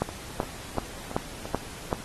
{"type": "two click trains", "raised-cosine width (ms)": 1, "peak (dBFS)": [-11, -22], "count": [6, 5], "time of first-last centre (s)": [[0.02, 1.928], [0.09, 1.455]], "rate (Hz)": [2.62, 2.93], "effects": ["pink hiss -42 dBFS RMS until 2.04 s", "AAC 32 kbps"]}